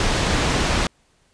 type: low-pass noise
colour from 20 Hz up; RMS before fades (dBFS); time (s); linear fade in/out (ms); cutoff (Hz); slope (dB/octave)
pink; -20; 0-0.87; 2; 6000; 12
effects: pink hiss -61 dBFS RMS until 1.33 s + resampled to 22050 Hz